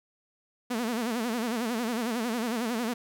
sawtooth tone with vibrato, 232.8 Hz, A#3, 2 cents flat, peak -24 dBFS, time 0.7-2.94 s, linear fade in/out 10 ms, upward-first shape sine, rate 11 Hz, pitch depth 130 cents each way, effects none

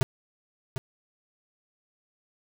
square tone with echo, 130.81 Hz, C3, in tune, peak -19 dBFS, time 0.01-0.03 s, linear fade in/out 0 ms, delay 750 ms, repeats 1, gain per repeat -10 dB, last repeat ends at 0.78 s, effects none

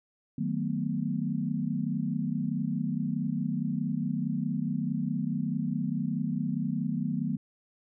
sine chord, B dominant seventh, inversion first, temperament just, 154.34 / 185.21 / 222.2 / 246.9 Hz, D#3 / F#3 / A3 / B3, -14 / +2 / +17 / 0 cents, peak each -33 dBFS, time 0.38-7.37 s, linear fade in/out 5 ms, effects none

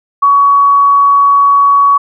sine tone, 1125 Hz, C#6, 25 cents sharp, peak -4 dBFS, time 0.22-1.98 s, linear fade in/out 10 ms, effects none

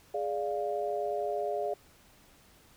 sine chord, D diminished, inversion second, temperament equal, 415.3 / 587.3 / 698.5 Hz, Ab4 / D5 / F5, 0 / 0 / 0 cents, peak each -34 dBFS, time 0.14-1.74 s, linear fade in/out 5 ms, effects pink hiss -60 dBFS RMS until 2.76 s

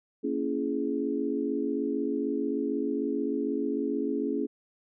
sine chord, A# half-diminished seventh, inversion none, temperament just, 233.1 / 279.7 / 335.6 / 419.5 Hz, A#3 / C#4 / E4 / G#4, 0 / +16 / +31 / +17 cents, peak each -34 / -30 / -34 / -32 dBFS, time 0.23-4.47 s, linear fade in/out 20 ms, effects none

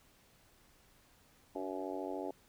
harmonic tone with a mistuned harmonic, 94 Hz, F#2, 28 cents sharp, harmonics 3 / 4 / 5 / 6 / 7 / 8 / 9, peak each -43 / -43 / -46 / -46 / -45 / -51 / -47 dBFS, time 1.55-2.31 s, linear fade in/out 5 ms, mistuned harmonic 3, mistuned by +34 cents, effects pink hiss -66 dBFS RMS until 2.48 s

